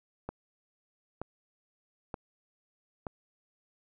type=click train; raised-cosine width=1 ms; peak=-22 dBFS; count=4; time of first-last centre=0.29-3.068 s; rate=1.08 Hz; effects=none